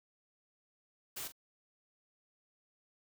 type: noise with echo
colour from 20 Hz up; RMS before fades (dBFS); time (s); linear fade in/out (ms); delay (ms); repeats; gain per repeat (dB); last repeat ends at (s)
white; -42; 1.16-1.28; 10; 42; 1; -11; 1.322
effects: none